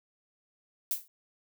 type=noise with exponential decay; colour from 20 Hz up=violet; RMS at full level=-26 dBFS; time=0.91-1.08 s; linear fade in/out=1 ms; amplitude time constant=36 ms; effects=none